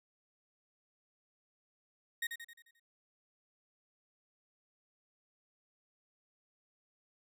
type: tone with echo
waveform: 35% pulse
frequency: 1864.7 Hz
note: A#6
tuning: in tune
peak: -32 dBFS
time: 2.22-2.27 s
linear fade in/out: 5 ms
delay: 88 ms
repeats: 6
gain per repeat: -6 dB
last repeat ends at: 2.798 s
effects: none